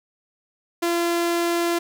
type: tone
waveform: sawtooth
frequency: 342 Hz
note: F4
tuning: 36 cents flat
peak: -16 dBFS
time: 0.82-1.79 s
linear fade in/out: 10 ms
effects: none